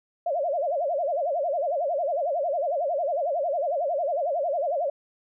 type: tone with vibrato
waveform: sine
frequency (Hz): 622.3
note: D#5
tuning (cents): 0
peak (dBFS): -23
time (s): 0.26-4.9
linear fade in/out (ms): 5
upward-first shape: sine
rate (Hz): 11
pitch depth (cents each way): 240
effects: none